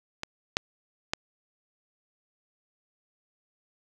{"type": "clicks", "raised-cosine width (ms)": 0.2, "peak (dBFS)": [-15, -6, -9], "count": 3, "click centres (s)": [0.234, 0.569, 1.135], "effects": []}